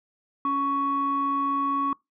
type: tone pair together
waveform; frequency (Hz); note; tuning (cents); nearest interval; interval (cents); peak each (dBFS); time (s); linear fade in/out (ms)
sine; 278.5 / 1114; C#4 / C#6; +8 / +8; 2 octaves; 2400; -28 / -22; 0.45-1.93; 2
effects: noise-tail reverb RT60 0.2 s tail -25 dB re dry + tanh soft clip ceiling -17 dBFS